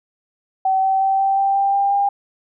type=tone with pitch steps; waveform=sine; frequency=764 / 769.3 / 774.7 / 780.1 / 785.5 / 790.9 / 796.4 / 802 Hz; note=G5 / G5 / G5 / G5 / G5 / G5 / G5 / G5; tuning=-45 / -33 / -21 / -9 / +3 / +15 / +27 / +39 cents; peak=-14 dBFS; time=0.65-2.09 s; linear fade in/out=5 ms; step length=180 ms; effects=none